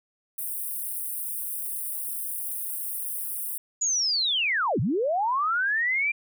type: high-pass noise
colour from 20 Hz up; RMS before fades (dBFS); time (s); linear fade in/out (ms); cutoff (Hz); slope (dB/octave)
white; -32; 0.38-3.58; 5; 8700; 96
type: linear two-way sweep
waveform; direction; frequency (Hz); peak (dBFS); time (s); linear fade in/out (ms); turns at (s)
sine; down then up; 6940 to 98 to 2397; -22; 3.81-6.12; 10; 4.8
effects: none